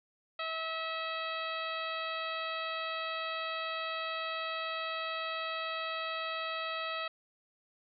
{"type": "harmonic tone", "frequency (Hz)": 647, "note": "E5", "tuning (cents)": -32, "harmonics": [1, 2, 3, 4, 5, 6, 7], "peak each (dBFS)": [-41, -38, -43, -42, -45, -44, -52], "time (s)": [0.39, 7.08], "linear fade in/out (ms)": 5, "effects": []}